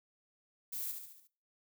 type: noise with echo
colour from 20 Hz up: violet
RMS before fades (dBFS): -40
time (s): 0.72-0.92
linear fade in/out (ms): 10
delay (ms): 71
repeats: 5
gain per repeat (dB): -5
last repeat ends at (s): 1.275
effects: noise-tail reverb RT60 0.4 s tail -21 dB re dry